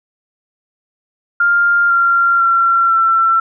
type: tone with pitch steps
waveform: sine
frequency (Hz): 1400 / 1381.5 / 1363.3 / 1345.3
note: F6 / F6 / F6 / E6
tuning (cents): +4 / -19 / -42 / +35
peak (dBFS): -9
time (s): 1.4-3.4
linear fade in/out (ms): 5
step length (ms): 500
effects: none